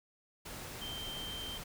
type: tone in noise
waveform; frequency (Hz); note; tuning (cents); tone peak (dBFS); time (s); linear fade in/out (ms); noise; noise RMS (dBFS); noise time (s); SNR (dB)
sine; 3136; G7; 0; -41; 0.81-1.58; 10; pink; -45; 0.45-1.64; +1
effects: none